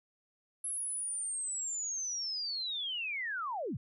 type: linear sweep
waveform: sine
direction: down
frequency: 11010 to 82.6 Hz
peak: -34 dBFS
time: 0.64-3.77 s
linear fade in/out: 5 ms
effects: none